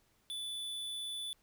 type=tone; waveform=square; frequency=3478 Hz; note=A7; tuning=21 cents flat; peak=-39 dBFS; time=0.3-1.33 s; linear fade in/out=0 ms; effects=pink hiss -72 dBFS RMS until 1.42 s